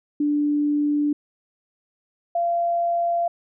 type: tone pair in turn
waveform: sine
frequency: 293.7 / 686.9 Hz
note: D4 / F5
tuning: 0 / -29 cents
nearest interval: octave + minor third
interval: 1471 cents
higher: second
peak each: -18 / -19 dBFS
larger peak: first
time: 0.2-1.13 / 2.35-3.28 s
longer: neither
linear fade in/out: 5 ms
effects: none